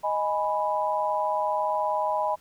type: chord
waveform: sine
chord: G# minor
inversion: second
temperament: equal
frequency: 622.3 / 830.6 / 987.8 Hz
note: D#5 / G#5 / B5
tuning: 0 / 0 / 0 cents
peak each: -28 / -28 / -27 dBFS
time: 0.03-2.36 s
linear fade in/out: 20 ms
effects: pink hiss -59 dBFS RMS until 2.4 s